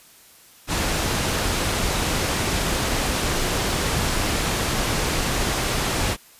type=low-pass noise; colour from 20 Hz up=pink; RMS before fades=-23 dBFS; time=0.67-6.17 s; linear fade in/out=50 ms; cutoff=10000 Hz; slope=12 dB/octave; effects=white hiss -50 dBFS RMS until 6.39 s + resampled to 32000 Hz